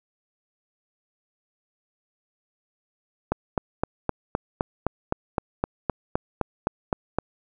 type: click train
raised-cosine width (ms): 1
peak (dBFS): -8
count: 16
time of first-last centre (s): 3.32-7.186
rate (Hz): 3.88
effects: none